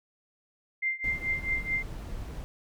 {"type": "tone with tremolo", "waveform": "sine", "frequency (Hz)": 2093, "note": "C7", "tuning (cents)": 0, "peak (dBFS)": -24, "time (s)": [0.82, 1.83], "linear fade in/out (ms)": 10, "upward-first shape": "triangle", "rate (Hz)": 4.6, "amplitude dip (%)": 95}
{"type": "noise", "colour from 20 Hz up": "brown", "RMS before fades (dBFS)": -38, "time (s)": [1.04, 2.44], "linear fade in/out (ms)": 0}
{"effects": []}